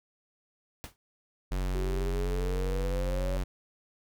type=noise with exponential decay; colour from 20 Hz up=pink; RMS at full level=-38 dBFS; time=0.84-0.96 s; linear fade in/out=0 ms; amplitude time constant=26 ms
type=tone; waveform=square; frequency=46.25 Hz; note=F#1; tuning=in tune; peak=-29 dBFS; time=1.51-3.44 s; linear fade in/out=10 ms
type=exponential sweep; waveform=sine; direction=up; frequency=369.1 to 565 Hz; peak=-35 dBFS; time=1.75-3.37 s; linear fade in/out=0 ms
effects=none